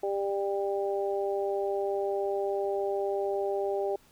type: harmonic tone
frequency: 198.3 Hz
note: G3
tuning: 20 cents sharp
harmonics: 2 / 3 / 4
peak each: -29 / -33 / -35 dBFS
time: 0.03-3.96 s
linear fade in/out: 5 ms
effects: pink hiss -61 dBFS RMS until 4.11 s